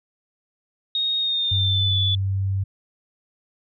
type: tone with pitch glide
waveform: sine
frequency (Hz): 3729 to 3459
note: A#7 to A7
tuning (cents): 0 to -30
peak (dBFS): -20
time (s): 0.95-2.15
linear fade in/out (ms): 2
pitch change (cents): -130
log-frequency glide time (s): 1.19-1.98
type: tone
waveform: sine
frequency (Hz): 96.9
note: G2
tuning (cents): -20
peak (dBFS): -20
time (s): 1.51-2.64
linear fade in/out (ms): 10
effects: none